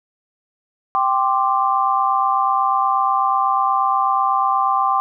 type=chord; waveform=sine; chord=G suspended fourth; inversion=none; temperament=equal; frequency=784 / 1046.5 / 1174.7 Hz; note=G5 / C6 / D6; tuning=0 / 0 / 0 cents; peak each=-19 dBFS; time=0.95-5 s; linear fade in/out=0 ms; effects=none